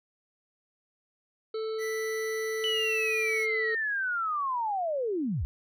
harmonic tone, 440 Hz, A4, in tune, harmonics 1 / 3 / 5 / 7 / 9 / 10, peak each -30 / -44 / -56 / -58 / -49 / -51 dBFS, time 1.54-3.75 s, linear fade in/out 5 ms
square tone with pitch glide, 1975 to 1947.8 Hz, B6 to B6, 0 to -24 cents, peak -36 dBFS, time 1.78-3.47 s, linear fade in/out 50 ms, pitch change -24 cents, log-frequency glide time 2.55-3.31 s
sine linear sweep, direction down, 2993 to 52.7 Hz, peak -27 dBFS, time 2.64-5.45 s, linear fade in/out 0 ms
effects none

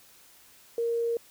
sine tone, 466.2 Hz, A#4, in tune, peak -25 dBFS, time 0.78-1.17 s, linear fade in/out 2 ms, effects white hiss -56 dBFS RMS until 1.3 s

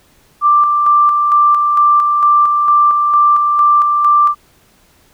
sine tone with tremolo, 1179 Hz, D6, 6 cents sharp, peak -6 dBFS, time 0.41-4.35 s, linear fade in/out 50 ms, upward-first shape square, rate 2.2 Hz, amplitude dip 35%, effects pink hiss -51 dBFS RMS until 5.13 s

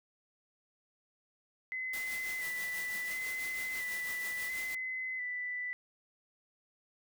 sine tone with vibrato, 2010 Hz, B6, 30 cents sharp, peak -35 dBFS, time 1.72-5.73 s, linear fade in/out 0 ms, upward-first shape square, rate 0.72 Hz, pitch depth 23 cents each way
white noise with tremolo, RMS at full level -43 dBFS, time 1.93-4.75 s, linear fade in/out 5 ms, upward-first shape triangle, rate 6.1 Hz, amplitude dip 55%
effects none

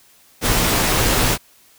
pink noise with comb filter, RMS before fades -17 dBFS, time 0.41-1.38 s, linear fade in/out 50 ms, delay 14 ms, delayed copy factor -0.5, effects white hiss -52 dBFS RMS until 1.78 s

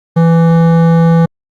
sine tone with hard clipping, 166.1 Hz, E3, 13 cents sharp, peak -7 dBFS, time 0.16-1.26 s, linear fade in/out 10 ms, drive 14 dB, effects Opus 32 kbps

